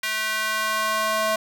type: tone with high-pass filter sweep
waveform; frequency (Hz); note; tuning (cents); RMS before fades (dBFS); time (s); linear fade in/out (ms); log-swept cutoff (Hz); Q
square; 216.9; A3; -25; -24; 0.03-1.36; 5; 1900 to 750; 1.8
effects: none